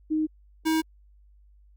sine / square tone pair in turn, 311.1 / 318.7 Hz, D#4 / D#4, 0 / +42 cents, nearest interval unison, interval 42 cents, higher second, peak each -22 dBFS, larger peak neither, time 0.1-0.27 / 0.65-0.82 s, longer neither, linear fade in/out 20 ms, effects added 50 Hz sine -53 dBFS peak until 1.76 s + Opus 48 kbps

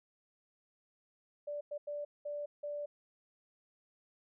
sine tone bursts at uneven times, 585 Hz, D5, 7 cents flat, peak -37 dBFS, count 5, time 1.47-1.61 / 1.71-1.78 / 1.87-2.05 / 2.25-2.46 / 2.63-2.86 s, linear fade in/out 10 ms, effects none

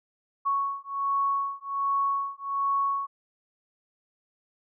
sine beating tone pair, 1108.7 / 1110 Hz, C#6 / C#6, 0 / +2 cents, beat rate 1.3 Hz, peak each -28 dBFS, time 0.45-3.07 s, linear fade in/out 20 ms, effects none

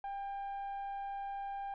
sine tone with frequency modulation, 794 Hz, G5, 22 cents sharp, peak -36 dBFS, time 0.04-1.74 s, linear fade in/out 2 ms, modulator 812 Hz, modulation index 0.29, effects tanh soft clip ceiling -36 dBFS

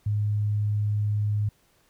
sine tone, 104.5 Hz, G#2, 11 cents sharp, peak -22 dBFS, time 0.06-1.49 s, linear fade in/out 5 ms, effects pink hiss -64 dBFS RMS until 1.89 s

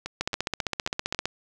two click trains, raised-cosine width 0.2 ms, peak -9 / -15 dBFS, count 17 / 5, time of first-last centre 0.21-1.256 / 0.06-1.147 s, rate 15.3 / 3.68 Hz, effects none

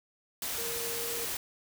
sine tone in noise, 466.2 Hz, A#4, in tune, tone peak -39 dBFS, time 0.58-1.25 s, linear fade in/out 2 ms, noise white, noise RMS -35 dBFS, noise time 0.42-1.37 s, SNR -7 dB, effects none

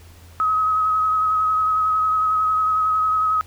sine tone with vibrato, 1272 Hz, D#6, 38 cents sharp, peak -16 dBFS, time 0.4-3.41 s, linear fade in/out 0 ms, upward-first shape triangle, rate 11 Hz, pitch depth 22 cents each way, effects added 84 Hz sine -43 dBFS peak until 3.46 s + pink hiss -50 dBFS RMS until 3.46 s

